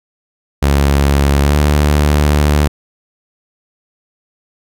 sawtooth tone with pitch glide, 70.4 to 73.86 Hz, C#2 to D2, +27 to +10 cents, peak -5 dBFS, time 0.62-2.68 s, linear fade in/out 10 ms, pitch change +83 cents, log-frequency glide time 1.42-1.56 s, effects none

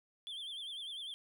triangle tone with vibrato, 3322 Hz, G#7, in tune, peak -40 dBFS, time 0.27-1.14 s, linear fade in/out 0 ms, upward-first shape sine, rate 10 Hz, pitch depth 110 cents each way, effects none

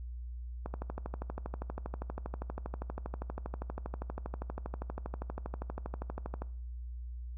click train, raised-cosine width 1 ms, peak -24 dBFS, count 73, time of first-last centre 0.66-6.42 s, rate 12.5 Hz, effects noise-tail reverb RT60 0.5 s tail -20 dB re dry + added 60 Hz sine -39 dBFS peak until 7.37 s

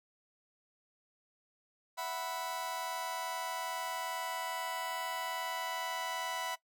sawtooth chord, E suspended second, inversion none, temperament just, 659.3 / 741.7 / 988.9 Hz, E5 / F#5 / B5, 0 / +4 / +2 cents, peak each -39 / -38 / -35 dBFS, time 1.97-6.56 s, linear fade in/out 20 ms, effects noise-tail reverb RT60 0.1 s tail -19 dB re dry

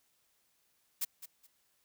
blue noise with echo, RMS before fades -33 dBFS, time 1.01-1.05 s, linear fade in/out 10 ms, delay 210 ms, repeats 2, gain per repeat -13 dB, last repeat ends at 1.47 s, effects white hiss -74 dBFS RMS until 1.84 s

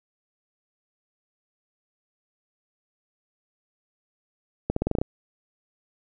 accelerating click train, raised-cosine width 2 ms, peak -10 dBFS, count 8, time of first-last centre 4.7-5.015 s, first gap 64 ms, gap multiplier 0.88, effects none

